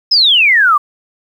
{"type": "exponential sweep", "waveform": "sine", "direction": "down", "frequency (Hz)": [5274, 1130], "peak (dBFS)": -6, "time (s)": [0.11, 0.78], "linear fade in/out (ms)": 10, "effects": ["7-bit"]}